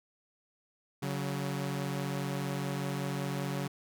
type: tone pair together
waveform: sawtooth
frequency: 140.69 / 185.7 Hz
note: C#3 / F#3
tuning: +26 / +7 cents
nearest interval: perfect fourth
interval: 481 cents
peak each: -30 / -33 dBFS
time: 1.02-3.68 s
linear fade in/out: 10 ms
effects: none